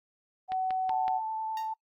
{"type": "tone", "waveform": "sine", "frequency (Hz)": 750, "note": "F#5", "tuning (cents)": 23, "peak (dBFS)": -27, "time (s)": [0.48, 1.21], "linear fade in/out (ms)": 50}
{"type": "click train", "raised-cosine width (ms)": 0.3, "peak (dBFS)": -23, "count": 4, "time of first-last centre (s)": [0.52, 1.081], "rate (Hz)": 5.35}
{"type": "tone with vibrato", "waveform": "sine", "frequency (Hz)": 880, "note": "A5", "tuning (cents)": 0, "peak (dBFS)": -31, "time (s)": [0.89, 1.74], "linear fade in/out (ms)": 10, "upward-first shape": "sine", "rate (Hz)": 10, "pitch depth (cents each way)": 9}
{"type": "tone with exponential decay", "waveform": "10% pulse", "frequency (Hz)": 927, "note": "A#5", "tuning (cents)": -10, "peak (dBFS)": -31, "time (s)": [1.57, 1.75], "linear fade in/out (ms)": 2, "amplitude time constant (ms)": 37}
{"effects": ["noise-tail reverb RT60 0.1 s tail -24 dB re dry", "Opus 24 kbps"]}